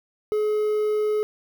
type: tone with quantisation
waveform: triangle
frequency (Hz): 424.9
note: G#4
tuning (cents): +40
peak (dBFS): -18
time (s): 0.32-1.23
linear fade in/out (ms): 0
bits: 8
effects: none